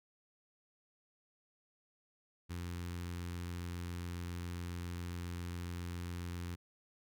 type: tone with notch filter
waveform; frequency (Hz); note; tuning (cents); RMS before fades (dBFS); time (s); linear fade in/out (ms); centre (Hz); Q
sawtooth; 87.31; F2; 0; -42; 2.49-6.56; 20; 630; 0.98
effects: none